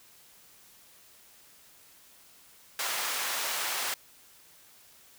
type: high-pass noise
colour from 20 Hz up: pink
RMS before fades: -32 dBFS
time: 2.79-3.94 s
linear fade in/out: 2 ms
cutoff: 920 Hz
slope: 12 dB/octave
effects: white hiss -57 dBFS RMS until 5.18 s